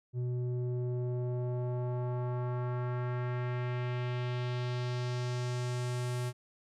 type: tone with low-pass filter sweep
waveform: square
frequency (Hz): 123.6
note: B2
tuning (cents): +2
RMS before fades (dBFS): -34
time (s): 0.13-6.33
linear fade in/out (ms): 50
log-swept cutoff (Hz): 270 to 11000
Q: 1.4
effects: none